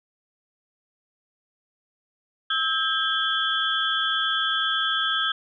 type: tone cluster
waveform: sine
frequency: 1301 / 1597 / 3145 / 3387 Hz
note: E6 / G6 / G7 / G#7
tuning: -23 / +32 / +5 / +33 cents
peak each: -27 dBFS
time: 2.5-5.32 s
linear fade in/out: 5 ms
effects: none